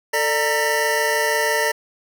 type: tone cluster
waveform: square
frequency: 445.4 / 593 / 926 / 1805 / 1956 Hz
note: A4 / D5 / A#5 / A6 / B6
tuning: +21 / +17 / -12 / +44 / -17 cents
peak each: -25 dBFS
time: 0.13-1.72 s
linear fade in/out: 10 ms
effects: none